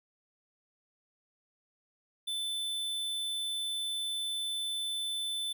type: tone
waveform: square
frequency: 3520 Hz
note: A7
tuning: in tune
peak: -33 dBFS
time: 2.27-5.53 s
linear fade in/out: 10 ms
effects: none